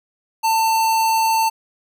square tone with notch filter, 894 Hz, A5, 27 cents sharp, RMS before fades -17 dBFS, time 0.43-1.5 s, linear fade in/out 20 ms, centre 2100 Hz, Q 1.9, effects none

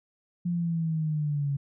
sine linear sweep, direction down, 175.9 to 138.7 Hz, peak -25 dBFS, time 0.45-1.57 s, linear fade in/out 10 ms, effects none

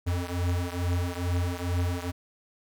square beating tone pair, 87.31 / 89.61 Hz, F2 / F2, 0 / +45 cents, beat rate 2.3 Hz, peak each -29 / -31 dBFS, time 0.06-2.12 s, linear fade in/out 20 ms, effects none

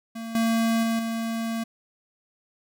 square tone with level steps, 227.3 Hz, A#3, 43 cents flat, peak -33 / -21 / -23 / -27 dBFS, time 0.15-1.64 s, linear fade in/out 10 ms, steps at 0.35 / 0.83 / 0.99 s, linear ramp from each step 2 ms, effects none

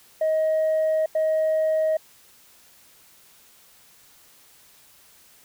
sine tone bursts at uneven times, 630 Hz, D#5, 21 cents sharp, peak -17 dBFS, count 2, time 0.21-1.06 / 1.15-1.97 s, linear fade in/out 5 ms, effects tanh soft clip ceiling -17 dBFS + white hiss -54 dBFS RMS until 5.44 s

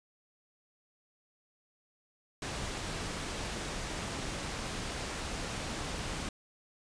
pink low-pass noise, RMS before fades -38 dBFS, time 2.42-6.29 s, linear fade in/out 2 ms, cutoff 8800 Hz, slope 12 dB/octave, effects resampled to 22050 Hz

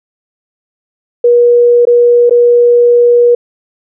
sine tone with dropouts, 480.3 Hz, B4, 48 cents flat, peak -3 dBFS, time 1.24-3.35 s, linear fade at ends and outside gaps 5 ms, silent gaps 1.853-1.87 / 2.296-2.308 s, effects none

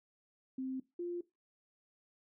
sine tone pair in turn, 261.6 / 349.2 Hz, C4 / F4, 0 / 0 cents, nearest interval perfect fourth, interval 500 cents, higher second, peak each -36 / -36 dBFS, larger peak neither, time 0.58-0.8 / 0.99-1.21 s, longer neither, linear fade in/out 5 ms, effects noise-tail reverb RT60 0.2 s tail -18 dB re dry

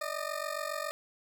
20% pulse ring-modulated tone, 609 Hz, D#5, 37 cents flat, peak -26 dBFS, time 0.01-0.91 s, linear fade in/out 0 ms, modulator 23.6 Hz, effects 11-bit

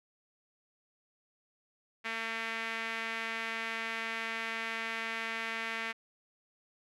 sawtooth tone with band-pass filter, 226 Hz, A3, 47 cents sharp, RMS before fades -37 dBFS, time 2.04-5.93 s, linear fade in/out 20 ms, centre 2100 Hz, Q 2.3, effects none

